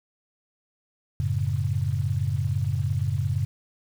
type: chord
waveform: sine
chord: F# minor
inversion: none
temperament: equal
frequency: 92.5 / 110 / 138.59 Hz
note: F#2 / A2 / C#3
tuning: 0 / 0 / 0 cents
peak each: -27 dBFS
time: 1.2-3.45 s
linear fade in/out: 0 ms
effects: 8-bit